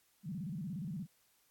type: tone with vibrato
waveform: sine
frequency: 172.9 Hz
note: F3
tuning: 17 cents flat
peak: -38 dBFS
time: 0.23-1.07 s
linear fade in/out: 50 ms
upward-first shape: square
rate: 17 Hz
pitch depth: 240 cents each way
effects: white hiss -72 dBFS RMS until 1.5 s + AAC 64 kbps